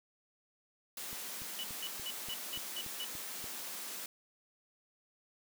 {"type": "high-pass noise", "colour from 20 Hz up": "white", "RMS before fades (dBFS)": -43, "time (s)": [0.97, 4.06], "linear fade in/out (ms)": 2, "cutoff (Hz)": 170, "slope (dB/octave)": 96}
{"type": "click train", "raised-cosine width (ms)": 3, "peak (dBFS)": -38, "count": 9, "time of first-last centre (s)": [1.13, 3.442], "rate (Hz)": 3.46}
{"type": "tone bursts", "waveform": "sine", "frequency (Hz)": 2960, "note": "F#7", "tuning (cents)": 0, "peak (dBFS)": -38, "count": 7, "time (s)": [1.59, 3.045], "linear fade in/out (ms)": 0, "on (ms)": 45, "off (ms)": 190}
{"effects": []}